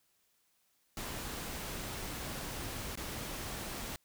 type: noise with dropouts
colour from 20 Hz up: pink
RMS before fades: -41 dBFS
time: 0.97-3.96 s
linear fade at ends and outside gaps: 1 ms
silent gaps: 2.955-2.974 s
effects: white hiss -74 dBFS RMS until 4.04 s